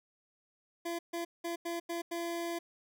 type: tone bursts at uneven times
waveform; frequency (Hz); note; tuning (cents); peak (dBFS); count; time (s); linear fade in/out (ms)
25% pulse; 340; F4; -46; -31; 6; 0.85-0.99 / 1.13-1.25 / 1.44-1.56 / 1.65-1.8 / 1.89-2.02 / 2.11-2.59; 10
effects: none